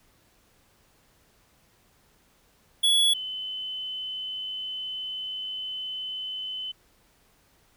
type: tone pair in turn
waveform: square / sine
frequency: 3382 / 3033 Hz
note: G#7 / F#7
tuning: +31 / +42 cents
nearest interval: major second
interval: 189 cents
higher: first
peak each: -19 / -31 dBFS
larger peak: first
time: 2.83-3.14 / 3.14-6.72 s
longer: second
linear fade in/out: 10 ms
effects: pink hiss -63 dBFS RMS until 7.76 s